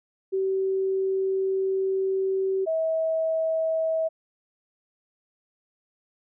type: tone pair in turn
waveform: sine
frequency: 383.3 / 644.6 Hz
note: G4 / E5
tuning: -39 / -39 cents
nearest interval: major sixth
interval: 900 cents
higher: second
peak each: -22 dBFS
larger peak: neither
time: 0.32-2.66 / 2.66-4.09 s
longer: first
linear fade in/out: 20 ms
effects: none

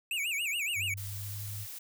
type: tone with vibrato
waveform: square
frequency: 2532 Hz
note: D#7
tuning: 30 cents sharp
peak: -31 dBFS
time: 0.11-0.94 s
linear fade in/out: 2 ms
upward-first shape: sine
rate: 7.1 Hz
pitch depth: 230 cents each way
type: tone with pitch glide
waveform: sine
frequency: 97.7 to 103.15 Hz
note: G2 to G#2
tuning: -5 to -11 cents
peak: -38 dBFS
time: 0.75-1.67 s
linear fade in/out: 50 ms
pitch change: +94 cents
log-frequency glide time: 0.96-1.43 s
type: noise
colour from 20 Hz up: blue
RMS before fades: -43 dBFS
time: 0.97-1.79 s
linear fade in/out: 10 ms
effects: none

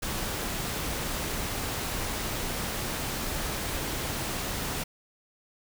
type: noise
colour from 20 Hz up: pink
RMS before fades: -32 dBFS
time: 0.02-4.84 s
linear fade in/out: 10 ms
effects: none

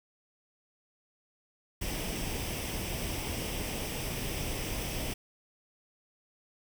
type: noise with comb filter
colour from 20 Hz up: pink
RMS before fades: -35 dBFS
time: 1.81-5.14 s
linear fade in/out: 10 ms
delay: 0.36 ms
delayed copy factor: +0.55
effects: none

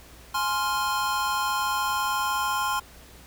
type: chord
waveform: square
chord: F minor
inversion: first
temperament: just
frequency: 838.1 / 1047.7 / 1396.9 Hz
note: Ab5 / C6 / F6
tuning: +16 / +2 / 0 cents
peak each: -31 / -27 / -31 dBFS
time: 0.34-2.8 s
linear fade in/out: 10 ms
effects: added 60 Hz sine -51 dBFS peak until 3.26 s + pink hiss -50 dBFS RMS until 3.26 s

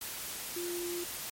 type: tone in noise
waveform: sine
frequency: 349.2 Hz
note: F4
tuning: in tune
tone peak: -35 dBFS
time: 0.56-1.04 s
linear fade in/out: 5 ms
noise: white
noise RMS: -40 dBFS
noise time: 0.01-1.3 s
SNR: +2 dB
effects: MP3 64 kbps

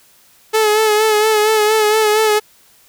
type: tone with vibrato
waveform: sawtooth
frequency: 430 Hz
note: A4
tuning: 40 cents flat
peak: -7 dBFS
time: 0.53-2.4 s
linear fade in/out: 20 ms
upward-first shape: sine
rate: 4.3 Hz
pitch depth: 41 cents each way
effects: white hiss -50 dBFS RMS until 2.88 s

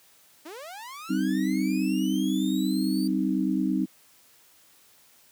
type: linear sweep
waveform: sawtooth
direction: up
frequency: 288 to 4661 Hz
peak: -35 dBFS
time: 0.45-3.08 s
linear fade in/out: 10 ms
type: chord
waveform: sine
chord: C minor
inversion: second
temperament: equal with one note detuned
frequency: 193.08 / 261.6 / 311.1 Hz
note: G3 / C4 / Eb4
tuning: -26 / 0 / 0 cents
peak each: -27 dBFS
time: 1.09-3.86 s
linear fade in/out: 20 ms
effects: white hiss -58 dBFS RMS until 5.31 s + high-pass 80 Hz 12 dB/octave

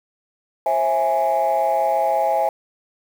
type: chord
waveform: sine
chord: C augmented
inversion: none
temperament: equal with one note detuned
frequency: 534.2 / 659.3 / 830.6 Hz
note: C5 / E5 / G#5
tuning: +36 / 0 / 0 cents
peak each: -22 / -19 / -18 dBFS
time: 0.66-2.49 s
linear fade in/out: 2 ms
effects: tanh soft clip ceiling -11 dBFS + 7-bit

